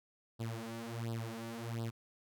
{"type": "tone with flanger", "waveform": "sawtooth", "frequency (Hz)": 114.9, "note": "A#2", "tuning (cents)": -25, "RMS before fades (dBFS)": -41, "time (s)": [0.39, 1.91], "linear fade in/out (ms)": 20, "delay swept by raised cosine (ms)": [0.22, 5.32], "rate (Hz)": 1.4, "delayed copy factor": 0.95, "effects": []}